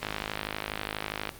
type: click train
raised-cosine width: 0.3 ms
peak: -14 dBFS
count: 67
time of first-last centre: 0.03-1.292 s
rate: 52.3 Hz
effects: pink hiss -47 dBFS RMS until 1.39 s + Opus 48 kbps